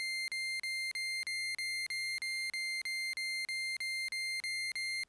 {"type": "tone bursts", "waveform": "30% pulse", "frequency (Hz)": 2100, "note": "C7", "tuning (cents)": 6, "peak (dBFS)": -32, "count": 16, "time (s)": [0, 5.035], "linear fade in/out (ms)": 0, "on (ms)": 280, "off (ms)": 37, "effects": ["pink hiss -75 dBFS RMS until 5.08 s", "resampled to 24000 Hz"]}